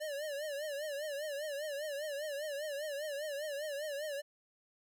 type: tone with vibrato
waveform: square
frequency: 587.3 Hz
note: D5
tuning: in tune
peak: -38 dBFS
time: 0-4.22 s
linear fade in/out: 20 ms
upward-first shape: triangle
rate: 5 Hz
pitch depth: 130 cents each way
effects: 13-bit